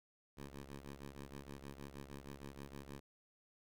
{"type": "ring-modulated tone", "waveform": "10% pulse", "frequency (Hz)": 69.4, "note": "C#2", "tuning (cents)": 3, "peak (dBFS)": -38, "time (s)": [0.37, 3], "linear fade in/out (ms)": 5, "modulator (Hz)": 72.6, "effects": []}